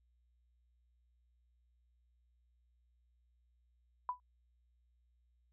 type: tone with exponential decay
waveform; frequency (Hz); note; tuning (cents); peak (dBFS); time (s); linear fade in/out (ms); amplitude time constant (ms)
sine; 993; B5; +9; -30; 4.09-4.2; 1; 23
effects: added 60 Hz sine -70 dBFS peak until 5.52 s